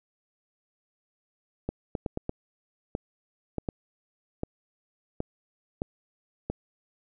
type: clicks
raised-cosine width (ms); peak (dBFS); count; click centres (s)
2; -16; 12; 1.69 / 1.952 / 2.062 / 2.174 / 2.294 / 2.951 / 3.583 / 3.688 / 4.434 / 5.204 / 5.819 / 6.5
effects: none